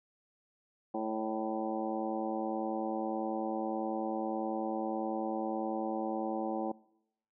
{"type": "harmonic tone with a mistuned harmonic", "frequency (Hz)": 110, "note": "A2", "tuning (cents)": 0, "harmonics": [2, 3, 4, 5, 6, 7, 8, 9], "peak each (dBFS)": [-40, -37, -45, -39, -49, -38, -46, -48], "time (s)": [0.94, 6.72], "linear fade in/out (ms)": 5, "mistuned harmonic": 6, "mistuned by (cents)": -76, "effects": ["noise-tail reverb RT60 0.8 s tail -23 dB re dry"]}